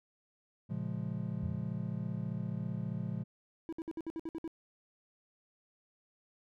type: chord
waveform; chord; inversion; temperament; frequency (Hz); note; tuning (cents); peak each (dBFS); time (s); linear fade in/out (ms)
triangle; Bb minor seventh; none; just; 116.54 / 139.85 / 174.81 / 209.8; Bb2 / Db3 / F3 / Ab3; 0 / +16 / +2 / +18; -38 / -39 / -37 / -40; 0.69-3.24; 20
type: tone with exponential decay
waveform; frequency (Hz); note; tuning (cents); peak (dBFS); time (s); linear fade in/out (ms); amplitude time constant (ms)
sine; 86.3; F2; -20; -33; 1.43-1.79; 5; 78
type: tone bursts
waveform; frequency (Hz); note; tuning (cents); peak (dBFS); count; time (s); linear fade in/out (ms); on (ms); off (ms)
triangle; 326; E4; -19; -34; 9; 3.69-4.477; 0; 35; 59
effects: none